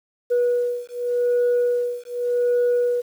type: beating tone pair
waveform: sine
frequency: 485.7 / 486.56 Hz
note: B4 / B4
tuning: -29 / -26 cents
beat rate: 0.86 Hz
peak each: -20 dBFS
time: 0.3-3.02 s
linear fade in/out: 20 ms
effects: tanh soft clip ceiling -14 dBFS + 8-bit